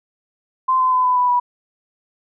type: tone with pitch steps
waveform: sine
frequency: 1037 / 1025.1 / 1013.3 / 1001.7 / 990.2 / 978.8 Hz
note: C6 / C6 / B5 / B5 / B5 / B5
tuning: -16 / -36 / +44 / +24 / +4 / -16 cents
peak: -13 dBFS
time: 0.68-1.4 s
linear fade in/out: 10 ms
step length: 120 ms
effects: none